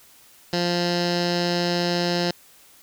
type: tone with low-pass filter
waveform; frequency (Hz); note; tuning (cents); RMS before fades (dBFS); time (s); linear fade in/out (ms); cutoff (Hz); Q
15% pulse; 174.61; F3; 0; -23; 0.53-2.31; 2; 4800; 5.1
effects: white hiss -52 dBFS RMS until 2.82 s